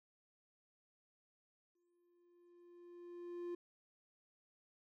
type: tone with exponential growth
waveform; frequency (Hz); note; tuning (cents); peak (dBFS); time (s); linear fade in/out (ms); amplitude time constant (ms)
triangle; 349.2; F4; 0; -38; 1.75-3.55; 5; 390
effects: none

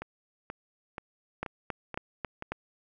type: two click trains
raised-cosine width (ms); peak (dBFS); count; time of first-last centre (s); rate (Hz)
0.5; -22 / -17; 6 / 5; 0.02-2.424 / 1.43-2.52; 2.08 / 3.67
effects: none

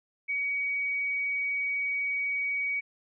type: tone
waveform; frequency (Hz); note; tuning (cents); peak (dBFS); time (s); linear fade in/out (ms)
sine; 2258; C#7; +31; -27; 0.28-2.81; 20
effects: none

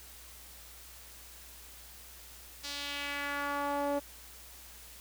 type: tone with band-pass filter sweep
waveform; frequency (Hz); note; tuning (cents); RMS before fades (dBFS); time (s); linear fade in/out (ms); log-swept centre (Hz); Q
sawtooth; 285.5; D4; -49; -35; 2.63-4; 20; 4900 to 570; 1.8
effects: added 60 Hz sine -56 dBFS peak until 5 s + white hiss -52 dBFS RMS until 5 s

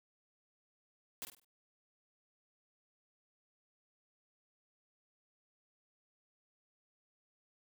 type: noise with echo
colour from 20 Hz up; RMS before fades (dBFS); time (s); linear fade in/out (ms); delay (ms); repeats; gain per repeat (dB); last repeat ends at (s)
white; -42; 1.22-1.25; 0; 49; 4; -9; 1.446
effects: none

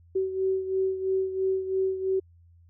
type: beating tone pair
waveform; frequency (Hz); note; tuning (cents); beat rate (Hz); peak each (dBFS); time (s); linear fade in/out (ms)
sine; 379.7 / 382.7; F#4 / G4; +45 / -42; 3; -25 / -31; 0.15-2.2; 10
effects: added 85 Hz sine -53 dBFS peak until 2.69 s

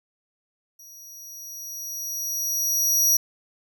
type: tone with level ramp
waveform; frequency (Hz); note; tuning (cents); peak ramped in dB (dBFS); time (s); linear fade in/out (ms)
sawtooth; 5770; F#8; -44; -42 to -13; 0.79-3.17; 5
effects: none

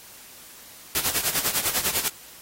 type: noise with tremolo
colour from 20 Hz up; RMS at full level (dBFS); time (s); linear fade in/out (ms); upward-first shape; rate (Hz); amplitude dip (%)
white; -22; 0.95-2.08; 0; sine; 10; 75
effects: white hiss -46 dBFS RMS until 2.41 s + AAC 48 kbps

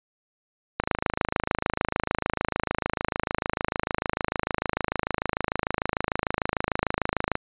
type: click train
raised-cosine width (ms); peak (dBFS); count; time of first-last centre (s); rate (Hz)
0.5; -8; 176; 0.8-7.354; 26.7
effects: resampled to 8000 Hz

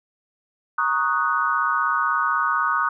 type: chord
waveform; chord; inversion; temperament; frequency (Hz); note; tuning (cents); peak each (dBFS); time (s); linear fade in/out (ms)
sine; D# minor seventh; second; equal; 932.3 / 1108.7 / 1244.5 / 1480; A#5 / C#6 / D#6 / F#6; 0 / 0 / 0 / 0; -28 / -25 / -22 / -24; 0.78-2.89; 5
effects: none

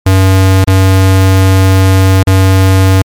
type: tone with dropouts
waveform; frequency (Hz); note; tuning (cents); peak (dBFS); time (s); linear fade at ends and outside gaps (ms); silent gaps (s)
square; 95.1; F#2; +48; -4; 0.06-3.02; 5; 0.644-0.674 / 2.231-2.27
effects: MP3 96 kbps

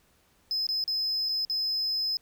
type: tone with dropouts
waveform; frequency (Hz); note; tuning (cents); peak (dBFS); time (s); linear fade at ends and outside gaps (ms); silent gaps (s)
triangle; 5100; D#8; +42; -25; 0.51-2.17; 1; 0.668-0.689 / 0.84-0.878 / 1.288-1.292 / 1.45-1.498
effects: pink hiss -65 dBFS RMS until 2.21 s

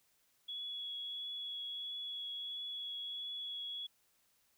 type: tone with vibrato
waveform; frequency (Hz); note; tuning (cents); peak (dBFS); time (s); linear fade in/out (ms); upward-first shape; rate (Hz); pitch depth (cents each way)
sine; 3366; G#7; +23; -40; 0.48-3.87; 10; triangle; 1.5; 13
effects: white hiss -74 dBFS RMS until 4.57 s

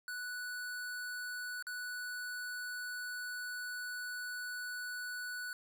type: tone with dropouts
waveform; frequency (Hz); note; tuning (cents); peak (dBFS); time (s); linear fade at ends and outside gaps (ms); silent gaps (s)
square; 1480; F#6; 0; -40; 0.08-5.53; 1; 1.625-1.668
effects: none

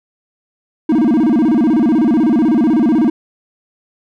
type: tone with vibrato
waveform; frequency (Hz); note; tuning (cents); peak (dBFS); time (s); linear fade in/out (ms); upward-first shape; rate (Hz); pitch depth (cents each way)
triangle; 270.4; C#4; -43; -7; 0.89-3.1; 5; square; 16; 270
effects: none

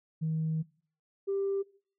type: tone pair in turn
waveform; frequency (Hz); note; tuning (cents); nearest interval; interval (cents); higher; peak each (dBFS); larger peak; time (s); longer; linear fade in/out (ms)
sine; 158.8 / 393.8; D#3 / G4; +36 / +8; octave + major third; 1572; second; -27; neither; 0.21-0.63 / 1.27-1.63; first; 20
effects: noise-tail reverb RT60 0.5 s tail -22 dB re dry + tanh soft clip ceiling -24 dBFS

